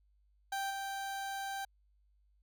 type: tone with level steps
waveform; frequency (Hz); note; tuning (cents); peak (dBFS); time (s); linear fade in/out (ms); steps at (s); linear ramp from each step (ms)
30% pulse; 784; G5; 0; -32 / -35; 0.52-1.65; 5; 0.7; 10
effects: added 50 Hz sine -67 dBFS peak until 2.42 s